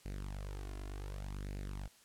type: tone with flanger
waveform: sawtooth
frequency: 49 Hz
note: G1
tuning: in tune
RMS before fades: -43 dBFS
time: 0.05-1.88 s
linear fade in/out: 10 ms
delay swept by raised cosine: 0.43 to 2.93 ms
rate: 0.67 Hz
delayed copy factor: +0.7
effects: white hiss -64 dBFS RMS until 2.04 s + low-pass 11000 Hz 12 dB/octave